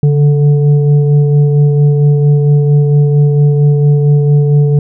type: tone with frequency modulation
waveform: sine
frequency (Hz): 144.8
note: D3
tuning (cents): -24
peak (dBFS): -5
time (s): 0.03-4.79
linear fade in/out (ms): 2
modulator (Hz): 294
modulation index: 0.52
effects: none